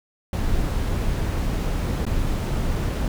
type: noise with dropouts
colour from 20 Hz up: brown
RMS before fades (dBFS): -23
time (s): 0.33-3.08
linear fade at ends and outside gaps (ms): 2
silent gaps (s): 2.053-2.065
effects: none